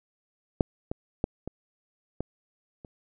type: clicks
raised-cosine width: 2 ms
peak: -7 / -17 / -11 / -21 / -17 / -30 dBFS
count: 6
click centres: 0.608 / 0.915 / 1.241 / 1.476 / 2.206 / 2.848 s
effects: none